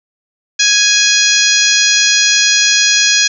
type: harmonic tone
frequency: 831 Hz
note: G#5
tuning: 1 cent sharp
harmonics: 2 / 3 / 4 / 5 / 6 / 7 / 8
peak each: -16 / -16 / -16 / -16 / -16 / -16 / -16 dBFS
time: 0.59-3.28 s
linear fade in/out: 10 ms
effects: none